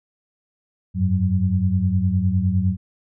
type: tone cluster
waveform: sine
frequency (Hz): 89.5 / 99.3 / 186.2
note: F2 / G2 / F#3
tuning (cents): +43 / +23 / +11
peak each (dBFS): -21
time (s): 0.94-2.77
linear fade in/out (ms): 50
effects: none